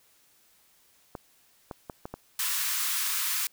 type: clicks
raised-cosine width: 1 ms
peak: -22 dBFS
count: 5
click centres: 1.152 / 1.712 / 1.898 / 2.055 / 2.14 s
type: high-pass noise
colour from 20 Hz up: white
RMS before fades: -29 dBFS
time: 2.39-3.47 s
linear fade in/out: 2 ms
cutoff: 1000 Hz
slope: 48 dB/octave
effects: white hiss -63 dBFS RMS until 3.52 s